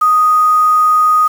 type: tone with quantisation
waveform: sine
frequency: 1244.5 Hz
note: D#6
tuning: in tune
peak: -7 dBFS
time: 0.01-1.28 s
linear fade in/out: 10 ms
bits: 5
effects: none